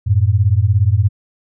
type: beating tone pair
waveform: sine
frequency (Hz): 92.5 / 109.5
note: F#2 / A2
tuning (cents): 0 / -8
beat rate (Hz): 17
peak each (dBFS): -13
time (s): 0.06-1.09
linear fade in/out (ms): 20
effects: none